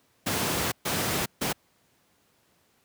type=noise bursts at uneven times; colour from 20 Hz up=pink; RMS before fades=-27 dBFS; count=3; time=0.26-0.72 / 0.85-1.26 / 1.41-1.53 s; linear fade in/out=10 ms; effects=pink hiss -66 dBFS RMS until 2.84 s + high-pass 100 Hz 12 dB/octave